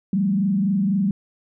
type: tone with frequency modulation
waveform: sine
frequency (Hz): 195.7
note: G3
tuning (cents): -3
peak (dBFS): -17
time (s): 0.13-1.11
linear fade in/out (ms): 2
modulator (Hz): 24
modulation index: 0.8
effects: none